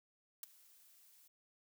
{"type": "noise with ADSR envelope", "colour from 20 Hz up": "blue", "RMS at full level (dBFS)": -41, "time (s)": [0.43, 1.28], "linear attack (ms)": 3, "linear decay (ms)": 11, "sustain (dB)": -24, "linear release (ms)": 8, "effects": []}